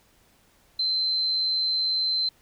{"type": "tone", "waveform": "sine", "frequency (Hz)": 4091, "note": "C8", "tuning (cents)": -40, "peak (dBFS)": -22, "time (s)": [0.79, 2.29], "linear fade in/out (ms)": 5, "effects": ["pink hiss -61 dBFS RMS until 2.41 s"]}